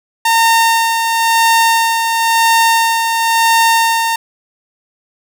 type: tone with tremolo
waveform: sawtooth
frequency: 913 Hz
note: A#5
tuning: 36 cents flat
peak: -4 dBFS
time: 0.25-4.16 s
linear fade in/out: 5 ms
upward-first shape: sine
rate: 0.97 Hz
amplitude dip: 45%
effects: none